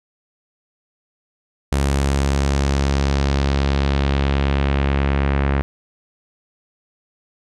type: tone with low-pass filter sweep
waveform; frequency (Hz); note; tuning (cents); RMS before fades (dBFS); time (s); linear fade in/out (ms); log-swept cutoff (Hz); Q
sawtooth; 69.3; C#2; 0; -18; 1.72-5.62; 0; 9600 to 2000; 1.4
effects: none